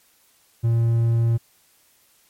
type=tone; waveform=triangle; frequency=115.8 Hz; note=A#2; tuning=11 cents flat; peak=-14 dBFS; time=0.63-1.38 s; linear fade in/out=20 ms; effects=white hiss -59 dBFS RMS until 2.29 s + MP3 64 kbps